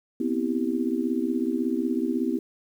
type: chord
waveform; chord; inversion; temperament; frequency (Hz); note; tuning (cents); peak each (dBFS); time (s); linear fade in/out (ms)
sine; C major seventh; third; just; 245.3 / 261.6 / 327 / 392.4; B3 / C4 / E4 / G4; -12 / 0 / -14 / +2; -28 / -28 / -28 / -32; 0.2-2.39; 5
effects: 9-bit